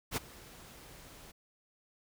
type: noise with ADSR envelope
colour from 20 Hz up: pink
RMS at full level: -32 dBFS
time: 0.11-1.32 s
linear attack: 57 ms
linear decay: 19 ms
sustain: -21 dB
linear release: 12 ms
effects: none